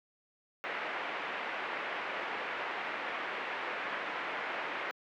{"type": "low-pass noise", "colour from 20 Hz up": "white", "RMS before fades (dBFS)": -37, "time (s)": [0.64, 4.91], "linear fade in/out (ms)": 0, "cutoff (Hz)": 2300, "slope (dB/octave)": 24, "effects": ["high-pass 400 Hz 12 dB/octave"]}